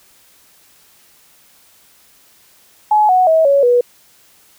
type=tone with pitch steps; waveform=sine; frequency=848 / 738.2 / 642.7 / 559.5 / 487 Hz; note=G#5 / F#5 / E5 / C#5 / B4; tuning=+36 / -4 / -44 / +16 / -24 cents; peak=-8 dBFS; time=2.91-3.81 s; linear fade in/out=5 ms; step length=180 ms; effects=white hiss -50 dBFS RMS until 4.58 s